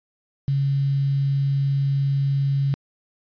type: tone with quantisation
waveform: sine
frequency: 138.59 Hz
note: C#3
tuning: in tune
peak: -18 dBFS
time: 0.48-2.74 s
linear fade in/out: 0 ms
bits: 7
effects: resampled to 11025 Hz